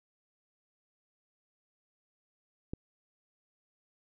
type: click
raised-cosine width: 3 ms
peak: -23 dBFS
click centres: 2.735 s
effects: none